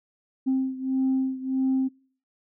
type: beating tone pair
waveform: sine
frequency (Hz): 262.8 / 264.4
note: C4 / C4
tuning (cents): +8 / +18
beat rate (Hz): 1.6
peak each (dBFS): -23 / -26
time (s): 0.46-1.89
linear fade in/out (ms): 20
effects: noise-tail reverb RT60 0.5 s tail -26 dB re dry + tanh soft clip ceiling -17 dBFS